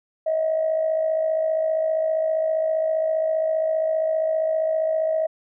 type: tone with amplitude modulation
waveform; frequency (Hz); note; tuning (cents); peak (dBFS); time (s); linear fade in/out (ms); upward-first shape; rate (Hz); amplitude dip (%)
sine; 637; D#5; +41; -16; 0.26-5.27; 10; sine; 55.1; 55
effects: tanh soft clip ceiling -13 dBFS